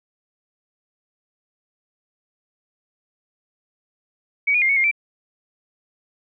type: tone with pitch steps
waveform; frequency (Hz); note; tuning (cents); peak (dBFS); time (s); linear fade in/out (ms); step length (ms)
sine; 2261 / 2444 / 2114 / 2219 / 2123 / 2336; C#7 / D#7 / C7 / C#7 / C7 / D7; +34 / -32 / +17 / +1 / +25 / -10; -15; 4.47-4.914; 10; 74
effects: none